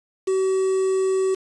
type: tone with quantisation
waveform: triangle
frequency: 380 Hz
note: F#4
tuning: 46 cents sharp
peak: -16 dBFS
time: 0.27-1.35 s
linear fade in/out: 10 ms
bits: 6
effects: resampled to 24000 Hz

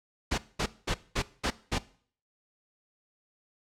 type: noise bursts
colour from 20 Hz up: pink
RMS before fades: -28 dBFS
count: 6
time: 0.31-1.786 s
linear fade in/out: 10 ms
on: 71 ms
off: 210 ms
effects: noise-tail reverb RT60 0.5 s tail -19 dB re dry + low-pass 6000 Hz 12 dB/octave

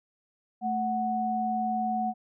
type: tone pair together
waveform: sine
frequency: 220 / 740 Hz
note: A3 / F#5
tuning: 0 / 0 cents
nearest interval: octave + major sixth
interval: 2100 cents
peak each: -31 / -27 dBFS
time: 0.61-2.14 s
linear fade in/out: 50 ms
effects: none

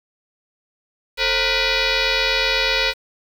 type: tone with frequency modulation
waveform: sine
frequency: 930 Hz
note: A#5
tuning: 4 cents flat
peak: -16 dBFS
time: 1.17-2.94 s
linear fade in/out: 50 ms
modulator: 487 Hz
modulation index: 7.9
effects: 7-bit

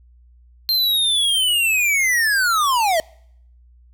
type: linear sweep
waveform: square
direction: down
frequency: 4189 to 614 Hz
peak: -16 dBFS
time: 0.69-3 s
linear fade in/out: 0 ms
effects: noise-tail reverb RT60 0.7 s tail -26 dB re dry + added 60 Hz sine -47 dBFS peak until 3.93 s

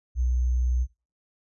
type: tone with sample-and-hold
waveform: sine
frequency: 61.74 Hz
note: B1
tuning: in tune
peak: -21 dBFS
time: 0.15-0.87 s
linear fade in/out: 50 ms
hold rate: 6300 Hz
effects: noise-tail reverb RT60 0.3 s tail -21 dB re dry + resampled to 24000 Hz

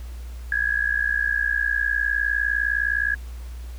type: tone with amplitude modulation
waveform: sine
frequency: 1661.2 Hz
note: G#6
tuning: in tune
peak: -16 dBFS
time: 0.52-3.15 s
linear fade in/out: 2 ms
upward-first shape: sine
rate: 59.7 Hz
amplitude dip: 90%
effects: added 60 Hz sine -32 dBFS peak until 3.78 s + pink hiss -50 dBFS RMS until 3.78 s

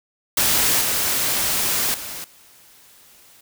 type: noise with level steps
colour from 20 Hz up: white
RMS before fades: -18 / -21 / -32 / -50 dBFS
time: 0.37-3.41 s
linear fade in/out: 5 ms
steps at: 0.81 / 1.94 / 2.24 s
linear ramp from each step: 2 ms
effects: none

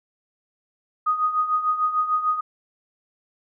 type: tone with tremolo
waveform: sine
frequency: 1244.5 Hz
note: D#6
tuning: in tune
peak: -16 dBFS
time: 1.06-2.41 s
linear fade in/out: 10 ms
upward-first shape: triangle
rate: 6.7 Hz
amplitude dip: 75%
effects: none

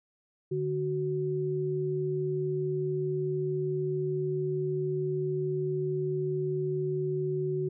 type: tone pair together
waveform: sine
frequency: 147.79 / 372.4 Hz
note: D3 / F#4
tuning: +11 / +11 cents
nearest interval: octave + major third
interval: 1600 cents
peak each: -32 / -29 dBFS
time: 0.51-7.69 s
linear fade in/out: 10 ms
effects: none

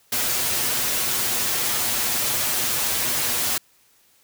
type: noise with comb filter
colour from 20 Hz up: white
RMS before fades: -23 dBFS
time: 0.12-3.58 s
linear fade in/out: 5 ms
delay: 8.2 ms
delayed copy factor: +0.65
effects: white hiss -59 dBFS RMS until 4.23 s

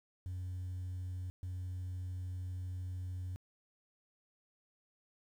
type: tone bursts at uneven times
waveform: sine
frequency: 91.3 Hz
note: F#2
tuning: 23 cents flat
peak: -36 dBFS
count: 2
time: 0.26-1.3 / 1.43-3.36 s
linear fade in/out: 0 ms
effects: tanh soft clip ceiling -37 dBFS + 11-bit

